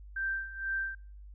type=tone with tremolo; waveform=sine; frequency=1568 Hz; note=G6; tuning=in tune; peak=-29 dBFS; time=0.16-0.95 s; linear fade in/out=5 ms; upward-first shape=sine; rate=2.1 Hz; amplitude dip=80%; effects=noise-tail reverb RT60 0.4 s tail -23 dB re dry + added 50 Hz sine -46 dBFS peak until 1.34 s